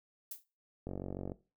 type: noise with exponential decay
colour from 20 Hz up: violet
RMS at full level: -38 dBFS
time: 0.31-0.44 s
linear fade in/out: 5 ms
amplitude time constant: 28 ms
type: click train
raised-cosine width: 2 ms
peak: -26 dBFS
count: 22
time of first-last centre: 0.87-1.319 s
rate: 46.8 Hz
effects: noise-tail reverb RT60 0.3 s tail -18 dB re dry